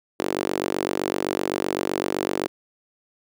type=tone with high-pass filter; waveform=sawtooth; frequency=47.82 Hz; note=G1; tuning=42 cents flat; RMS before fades=-26 dBFS; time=0.19-2.48 s; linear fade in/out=10 ms; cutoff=360 Hz; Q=2.5; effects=none